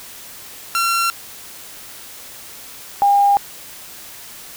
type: tone pair in turn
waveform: sawtooth / sine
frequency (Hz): 1365 / 806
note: F6 / G5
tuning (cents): -40 / +48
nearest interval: major sixth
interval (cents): 912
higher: first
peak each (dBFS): -12 / -10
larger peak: second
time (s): 0.75-1.1 / 3.02-3.37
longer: neither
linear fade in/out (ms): 0
effects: white hiss -37 dBFS RMS until 4.56 s